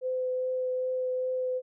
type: tone with vibrato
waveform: sine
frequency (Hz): 510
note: C5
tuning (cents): -44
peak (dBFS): -27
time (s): 0.01-1.62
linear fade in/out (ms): 50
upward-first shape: triangle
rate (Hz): 2.5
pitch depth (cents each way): 10
effects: none